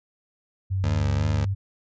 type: tone with pitch glide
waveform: sine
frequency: 95.5 to 97.85 Hz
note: G2 to G2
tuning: -45 to -3 cents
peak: -22 dBFS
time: 0.7-1.55 s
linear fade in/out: 20 ms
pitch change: +42 cents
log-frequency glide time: 0.85-1.33 s
type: tone with vibrato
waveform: 20% pulse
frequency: 72.9 Hz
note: D2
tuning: 12 cents flat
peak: -20 dBFS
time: 0.84-1.45 s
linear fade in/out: 0 ms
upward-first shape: sine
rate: 2.8 Hz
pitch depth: 66 cents each way
effects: resampled to 16000 Hz